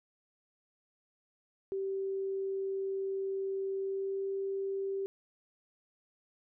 sine tone with pitch glide, 387.9 to 390.4 Hz, G4 to G4, -18 to -7 cents, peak -32 dBFS, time 1.72-5.06 s, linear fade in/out 0 ms, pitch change +11 cents, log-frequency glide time 3.78-4.26 s, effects none

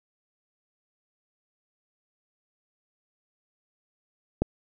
click, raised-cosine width 2 ms, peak -9 dBFS, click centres 4.42 s, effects none

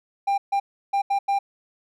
triangle tone bursts at uneven times, 796 Hz, G5, 26 cents sharp, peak -17 dBFS, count 5, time 0.27-0.38 / 0.52-0.6 / 0.93-1.02 / 1.1-1.19 / 1.28-1.39 s, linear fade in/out 10 ms, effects none

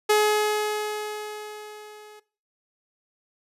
sawtooth tone with level ramp, 422.9 Hz, G#4, 31 cents sharp, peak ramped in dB -12 to -41 dBFS, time 0.09-2.2 s, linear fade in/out 10 ms, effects noise-tail reverb RT60 0.4 s tail -20 dB re dry + resampled to 32000 Hz

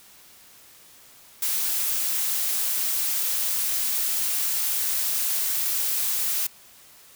blue noise, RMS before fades -25 dBFS, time 1.42-6.47 s, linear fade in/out 5 ms, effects white hiss -51 dBFS RMS until 7.15 s

